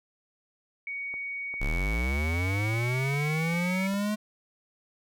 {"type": "tone", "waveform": "sine", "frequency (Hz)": 2240, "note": "C#7", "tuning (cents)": 18, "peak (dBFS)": -32, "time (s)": [0.87, 3.87], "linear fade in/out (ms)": 2}
{"type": "click train", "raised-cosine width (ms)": 1, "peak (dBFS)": -32, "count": 8, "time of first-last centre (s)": [1.14, 3.94], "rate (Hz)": 2.5}
{"type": "linear sweep", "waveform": "square", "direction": "up", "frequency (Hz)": [31.43, 214.1], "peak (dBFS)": -27, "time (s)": [1.6, 4.16], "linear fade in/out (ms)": 20}
{"effects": []}